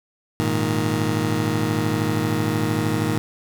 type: chord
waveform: 20% pulse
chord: Ab suspended second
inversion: none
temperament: just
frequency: 103.83 / 116.8 / 155.74 Hz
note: Ab2 / Bb2 / Eb3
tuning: 0 / +4 / +2 cents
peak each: -20 dBFS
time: 0.4-3.18 s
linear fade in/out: 0 ms
effects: none